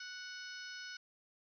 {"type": "harmonic tone with a mistuned harmonic", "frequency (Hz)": 740, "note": "F#5", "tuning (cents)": 0, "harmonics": [2, 3, 4, 5, 6, 7, 8], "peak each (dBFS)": [-47, -56, -55, -59, -54, -52, -58], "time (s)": [0, 0.97], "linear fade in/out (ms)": 5, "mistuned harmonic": 6, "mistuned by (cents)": -38, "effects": []}